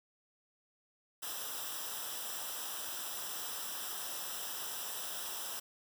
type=noise with comb filter; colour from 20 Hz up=white; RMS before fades=-41 dBFS; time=1.22-5.6 s; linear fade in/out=10 ms; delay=0.45 ms; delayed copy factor=-0.75; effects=none